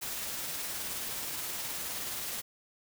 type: noise with tremolo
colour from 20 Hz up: white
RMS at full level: -36 dBFS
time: 0.01-2.42 s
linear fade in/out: 20 ms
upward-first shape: triangle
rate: 19 Hz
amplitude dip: 25%
effects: none